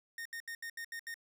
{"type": "tone bursts", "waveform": "45% pulse", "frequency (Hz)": 1841, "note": "A#6", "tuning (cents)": -22, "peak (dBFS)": -40, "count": 7, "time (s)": [0.18, 1.142], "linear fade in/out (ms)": 2, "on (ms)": 74, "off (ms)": 74, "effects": []}